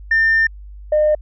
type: tone pair in turn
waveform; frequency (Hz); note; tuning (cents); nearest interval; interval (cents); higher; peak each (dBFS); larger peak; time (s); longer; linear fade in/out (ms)
sine; 1800 / 607.3; A6 / D#5; +39 / -42; octave + perfect fifth; 1881; first; -10; neither; 0.11-0.47 / 0.92-1.15; first; 5
effects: tanh soft clip ceiling -8 dBFS + added 50 Hz sine -33 dBFS peak until 1.21 s